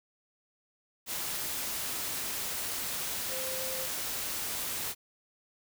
sine tone in noise, 522 Hz, C5, 4 cents flat, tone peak -39 dBFS, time 3.28-3.88 s, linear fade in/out 50 ms, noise white, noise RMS -35 dBFS, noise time 1.06-4.95 s, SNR -7 dB, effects none

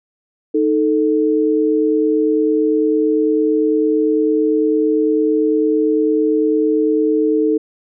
sine tone pair together, 311.1 / 440 Hz, D#4 / A4, 0 / 0 cents, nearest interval tritone, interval 600 cents, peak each -15 dBFS, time 0.54-7.58 s, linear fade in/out 10 ms, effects none

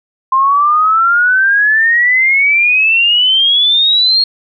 sine exponential sweep, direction up, 1046.5 to 4291 Hz, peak -7 dBFS, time 0.32-4.24 s, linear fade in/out 5 ms, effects none

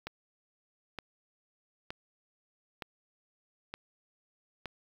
click train, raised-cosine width 0.3 ms, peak -22 dBFS, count 6, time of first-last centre 0.07-4.657 s, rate 1.09 Hz, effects 8-bit

